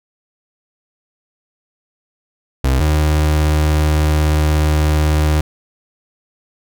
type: tone pair in turn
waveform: 35% pulse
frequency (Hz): 65.41 / 76.45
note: C2 / D#2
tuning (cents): 0 / -30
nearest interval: minor third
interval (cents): 270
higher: second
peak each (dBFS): -10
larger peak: neither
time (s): 2.64-2.8 / 2.8-5.41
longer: second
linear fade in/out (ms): 5
effects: none